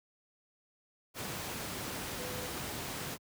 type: tone in noise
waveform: sine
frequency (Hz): 499.2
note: B4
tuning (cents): +19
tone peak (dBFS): -43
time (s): 2.16-2.51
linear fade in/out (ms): 50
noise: pink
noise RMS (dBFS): -39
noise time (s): 1.14-3.18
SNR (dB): -7
effects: high-pass 80 Hz 12 dB/octave